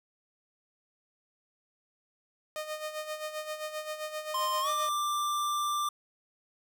sawtooth tone with tremolo, 615 Hz, D#5, 20 cents flat, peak -29 dBFS, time 2.56-4.89 s, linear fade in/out 0 ms, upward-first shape sine, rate 7.6 Hz, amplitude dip 65%
square tone with pitch glide, 1046.5 to 1181.5 Hz, C6 to D6, 0 to +10 cents, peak -29 dBFS, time 4.34-5.89 s, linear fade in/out 5 ms, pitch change +210 cents, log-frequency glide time 4.61-4.7 s
effects none

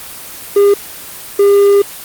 triangle tone pair in turn, 404 / 402.3 Hz, G#4 / G4, -48 / +45 cents, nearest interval unison, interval 7 cents, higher first, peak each -3 dBFS, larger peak neither, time 0.56-0.74 / 1.39-1.82 s, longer second, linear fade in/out 5 ms, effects white hiss -29 dBFS RMS until 2.04 s + Opus 24 kbps

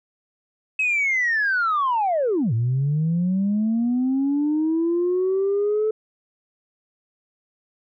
sine linear two-way sweep, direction down then up, 2581 to 110 to 437.2 Hz, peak -17 dBFS, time 0.79-5.91 s, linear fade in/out 5 ms, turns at 2.53 s, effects tanh soft clip ceiling -15 dBFS

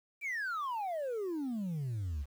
sine exponential sweep, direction down, 2397 to 65 Hz, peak -31 dBFS, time 0.21-2.26 s, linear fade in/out 50 ms, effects tanh soft clip ceiling -33 dBFS + 10-bit

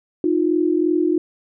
sine tone pair together, 311.1 / 354 Hz, D#4 / F4, 0 / +23 cents, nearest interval major second, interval 223 cents, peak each -18 dBFS, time 0.24-1.18 s, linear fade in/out 2 ms, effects none

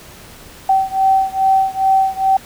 sine beating tone pair, 769 / 771.4 Hz, G5 / G5, -33 / -28 cents, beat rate 2.4 Hz, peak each -14 / -15 dBFS, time 0.69-2.37 s, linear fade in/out 5 ms, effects pink hiss -39 dBFS RMS until 2.45 s

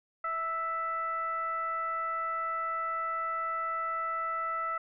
sine tone with frequency modulation, 1318 Hz, E6, 1 cent flat, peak -30 dBFS, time 0.24-4.78 s, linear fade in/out 5 ms, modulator 665 Hz, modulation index 0.56, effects none

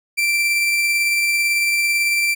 40% pulse tone with tremolo, 2349 Hz, D7, in tune, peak -14 dBFS, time 0.17-2.35 s, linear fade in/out 20 ms, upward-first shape triangle, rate 18 Hz, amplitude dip 25%, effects none

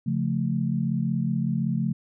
sine chord, Db augmented, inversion none, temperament equal, 138.59 / 174.61 / 220 Hz, Db3 / F3 / A3, 0 / 0 / 0 cents, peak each -27 dBFS, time 0.06-1.93 s, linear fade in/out 10 ms, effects none

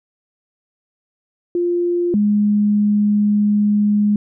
sine tone pair in turn, 349.2 / 207.6 Hz, F4 / G#3, 0 / 0 cents, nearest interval major sixth, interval 900 cents, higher first, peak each -15 / -12 dBFS, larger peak second, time 1.55-2.14 / 2.14-4.16 s, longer second, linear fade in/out 2 ms, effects none

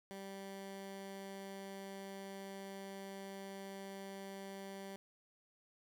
15% pulse tone, 195.2 Hz, G3, 7 cents flat, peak -40 dBFS, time 0.11-4.96 s, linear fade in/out 0 ms, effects none

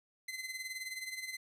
sawtooth tone with tremolo, 2051 Hz, C7, 35 cents flat, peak -34 dBFS, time 0.28-1.37 s, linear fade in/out 5 ms, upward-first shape sine, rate 19 Hz, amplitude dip 65%, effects resampled to 32000 Hz

